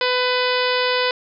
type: harmonic tone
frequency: 500 Hz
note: B4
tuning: 21 cents sharp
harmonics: 1 / 2 / 3 / 4 / 5 / 6 / 7 / 8 / 9 / 10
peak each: -21 / -24 / -26 / -27 / -28 / -29 / -29 / -30 / -31 / -31 dBFS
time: 0.01-1.11 s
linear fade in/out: 2 ms
effects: none